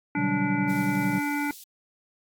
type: harmonic tone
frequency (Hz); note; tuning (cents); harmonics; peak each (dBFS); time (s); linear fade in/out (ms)
290; D4; -22; 1 / 3 / 5 / 7 / 8; -27 / -32 / -34 / -35 / -36; 0.15-1.51; 2
type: chord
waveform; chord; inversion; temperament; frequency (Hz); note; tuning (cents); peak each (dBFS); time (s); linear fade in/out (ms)
triangle; G major seventh; first; equal; 123.47 / 146.83 / 185 / 196; B2 / D3 / F#3 / G3; 0 / 0 / 0 / 0; -32 / -32 / -28 / -27; 0.16-1.2; 20
type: high-pass noise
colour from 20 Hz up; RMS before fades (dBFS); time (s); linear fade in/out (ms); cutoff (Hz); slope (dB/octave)
white; -45; 0.69-1.64; 5; 3300; 24
effects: AAC 64 kbps